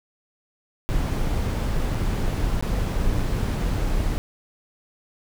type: noise with dropouts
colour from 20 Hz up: brown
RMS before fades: -23 dBFS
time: 0.89-4.18 s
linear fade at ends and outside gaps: 0 ms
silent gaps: 1.947-1.952 / 2.609-2.625 / 3.187-3.193 s
effects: none